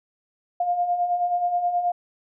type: beating tone pair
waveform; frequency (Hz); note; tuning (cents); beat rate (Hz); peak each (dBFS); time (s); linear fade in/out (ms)
sine; 698.5 / 707.9; F5 / F5; 0 / +23; 9.4; -29 / -21; 0.6-1.92; 5
effects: none